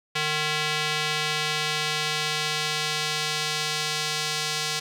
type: tone with band-pass filter sweep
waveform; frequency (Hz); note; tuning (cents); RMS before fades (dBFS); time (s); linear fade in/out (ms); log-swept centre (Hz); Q
square; 152.6; D#3; -33; -27; 0.15-4.8; 10; 3000 to 4700; 1.1
effects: none